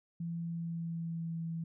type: tone with pitch glide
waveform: sine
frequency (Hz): 168.3 to 164.93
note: E3 to E3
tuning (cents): +36 to +1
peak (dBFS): -35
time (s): 0.2-1.64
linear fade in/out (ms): 5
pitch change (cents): -35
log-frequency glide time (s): 0.41-1.43
effects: none